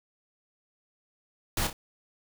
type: noise with echo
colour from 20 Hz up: pink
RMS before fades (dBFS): -28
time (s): 1.57-1.67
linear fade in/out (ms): 2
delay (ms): 30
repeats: 2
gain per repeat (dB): -8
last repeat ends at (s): 1.73
effects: none

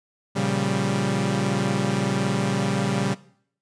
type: chord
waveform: sawtooth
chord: G half-diminished seventh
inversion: first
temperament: equal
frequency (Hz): 116.54 / 138.59 / 174.61 / 196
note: Bb2 / Db3 / F3 / G3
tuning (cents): 0 / 0 / 0 / 0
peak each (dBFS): -26 / -22 / -27 / -21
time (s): 0.35-3.15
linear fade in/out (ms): 20
effects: noise-tail reverb RT60 0.6 s tail -19 dB re dry + resampled to 22050 Hz

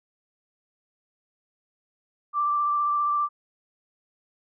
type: tone with vibrato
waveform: sine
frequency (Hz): 1174.7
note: D6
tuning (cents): 0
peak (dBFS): -21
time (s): 2.33-3.29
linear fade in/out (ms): 50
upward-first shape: sine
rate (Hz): 15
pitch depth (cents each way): 14
effects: none

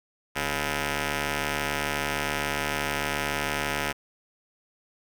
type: ring-modulated tone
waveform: 5% pulse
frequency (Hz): 146.83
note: D3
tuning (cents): 0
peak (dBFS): -12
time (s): 0.35-3.93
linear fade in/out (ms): 20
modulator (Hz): 1140
effects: none

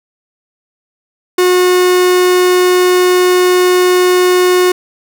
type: tone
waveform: 45% pulse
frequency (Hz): 362.8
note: F#4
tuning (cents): -34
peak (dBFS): -7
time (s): 1.38-4.72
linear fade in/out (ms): 5
effects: none

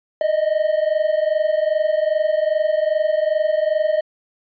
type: tone pair together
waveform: triangle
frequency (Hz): 608.5 / 631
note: D#5 / D#5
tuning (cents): -39 / +24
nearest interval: minor second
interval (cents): 63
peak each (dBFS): -17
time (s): 0.21-4.01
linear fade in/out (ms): 2
effects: resampled to 11025 Hz

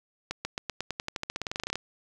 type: accelerating click train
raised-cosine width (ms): 0.2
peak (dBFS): -14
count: 22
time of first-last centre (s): 0.31-1.756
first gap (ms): 140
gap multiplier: 0.92
effects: none

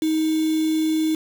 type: tone with quantisation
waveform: sine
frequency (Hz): 315.2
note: D#4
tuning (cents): +23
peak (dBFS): -18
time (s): 0.02-1.15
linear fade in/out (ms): 2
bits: 5
effects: none

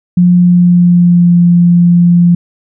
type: tone with pitch glide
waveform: sine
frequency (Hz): 177.5 to 173.75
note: F3 to F3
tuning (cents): +28 to -9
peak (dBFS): -3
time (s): 0.17-2.35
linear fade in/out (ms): 5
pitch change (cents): -37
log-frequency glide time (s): 0.34-1.36
effects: none

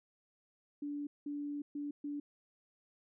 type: tone bursts at uneven times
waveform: sine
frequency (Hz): 290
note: D4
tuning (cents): -22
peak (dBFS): -37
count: 4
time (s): 0.82-1.07 / 1.26-1.62 / 1.75-1.91 / 2.04-2.2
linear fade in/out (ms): 5
effects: none

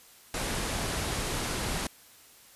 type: low-pass noise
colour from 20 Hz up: pink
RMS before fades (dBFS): -32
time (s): 0.34-1.87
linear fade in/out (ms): 2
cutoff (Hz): 12000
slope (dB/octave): 96
effects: white hiss -55 dBFS RMS until 2.55 s + resampled to 32000 Hz

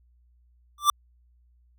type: tone with exponential growth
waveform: square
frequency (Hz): 1174.7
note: D6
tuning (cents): 0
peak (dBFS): -13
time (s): 0.78-0.9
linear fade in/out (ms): 2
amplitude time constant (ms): 25
effects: added 60 Hz sine -58 dBFS peak until 1.78 s

